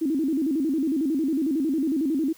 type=tone with vibrato; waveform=sine; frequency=293.7 Hz; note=D4; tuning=in tune; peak=-21 dBFS; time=0.01-2.33 s; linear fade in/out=10 ms; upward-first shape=square; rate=11 Hz; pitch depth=160 cents each way; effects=white hiss -53 dBFS RMS until 2.37 s